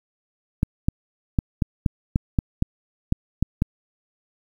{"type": "clicks", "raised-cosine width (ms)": 5, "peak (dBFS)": -6, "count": 11, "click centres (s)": [0.631, 0.885, 1.388, 1.622, 1.862, 2.159, 2.388, 2.624, 3.124, 3.426, 3.621], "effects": ["8-bit"]}